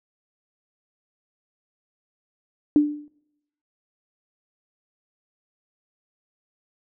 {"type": "tone with exponential decay", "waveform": "sine", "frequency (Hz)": 295.7, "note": "D4", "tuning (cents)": 12, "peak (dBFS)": -10, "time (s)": [2.76, 3.08], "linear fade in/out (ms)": 1, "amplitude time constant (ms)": 69, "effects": ["noise-tail reverb RT60 0.9 s tail -25 dB re dry"]}